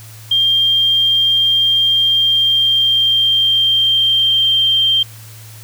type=tone with pitch glide; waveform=sine; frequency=3193 to 3160 Hz; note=G7 to G7; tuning=+31 to +13 cents; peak=-10 dBFS; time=0.31-5.03 s; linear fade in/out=5 ms; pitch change=-18 cents; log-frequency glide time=2.05-4.54 s; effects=added 110 Hz sine -35 dBFS peak until 5.63 s + white hiss -40 dBFS RMS until 5.63 s